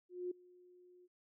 sine tone with ADSR envelope, 359 Hz, F4, 48 cents sharp, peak -36 dBFS, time 0.09-1.08 s, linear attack 220 ms, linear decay 7 ms, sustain -24 dB, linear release 34 ms, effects none

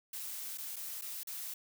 blue noise with dropouts, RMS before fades -42 dBFS, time 0.13-1.54 s, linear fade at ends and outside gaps 5 ms, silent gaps 0.576-0.582 / 0.76-0.764 / 1.013-1.019 / 1.234-1.271 s, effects none

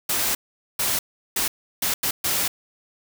white noise bursts at uneven times, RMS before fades -23 dBFS, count 6, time 0.09-0.35 / 0.79-0.99 / 1.36-1.48 / 1.82-1.94 / 2.03-2.11 / 2.24-2.48 s, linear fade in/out 5 ms, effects none

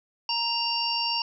harmonic tone with a mistuned harmonic, 932.3 Hz, A#5, in tune, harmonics 1 / 3 / 5 / 6, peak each -30 / -30 / -30 / -30 dBFS, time 0.29-1.22 s, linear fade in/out 2 ms, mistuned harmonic 6, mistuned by -45 cents, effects none

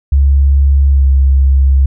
sine tone with pitch glide, 69.3 to 67.56 Hz, C#2 to C#2, 0 to -44 cents, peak -5 dBFS, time 0.12-1.86 s, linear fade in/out 5 ms, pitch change -44 cents, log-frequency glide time 0.9-1.05 s, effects none

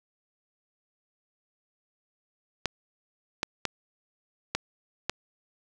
clicks, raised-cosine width 0.2 ms, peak -9 dBFS, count 5, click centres 2.657 / 3.431 / 3.653 / 4.55 / 5.096 s, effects none

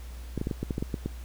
clicks, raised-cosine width 3 ms, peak -16 dBFS, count 10, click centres 0.377 / 0.414 / 0.471 / 0.512 / 0.63 / 0.708 / 0.781 / 0.825 / 0.942 / 1.06 s, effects added 60 Hz sine -38 dBFS peak until 1.24 s + pink hiss -52 dBFS RMS until 1.24 s

